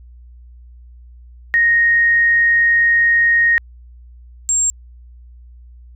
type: tone pair in turn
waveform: sine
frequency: 1864.7 / 7459 Hz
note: A#6 / A#8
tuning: 0 / 0 cents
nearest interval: 2 octaves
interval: 2400 cents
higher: second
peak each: -10 / -13 dBFS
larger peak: first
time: 1.54-3.58 / 4.49-4.7 s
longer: first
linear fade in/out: 0 ms
effects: added 60 Hz sine -38 dBFS peak until 5.95 s